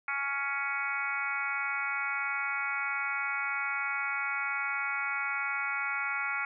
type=harmonic tone; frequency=278.7 Hz; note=C#4; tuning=9 cents sharp; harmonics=3 / 4 / 5 / 6 / 7 / 8 / 9; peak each=-41 / -40 / -34 / -43 / -40 / -34 / -42 dBFS; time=0.08-6.45 s; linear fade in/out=2 ms; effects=none